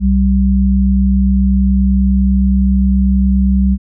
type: tone pair together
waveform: sine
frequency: 64.8 / 194.49 Hz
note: C2 / G3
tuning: -16 / -13 cents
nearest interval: octave + perfect fifth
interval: 1903 cents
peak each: -11 dBFS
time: 0-3.78 s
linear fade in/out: 50 ms
effects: none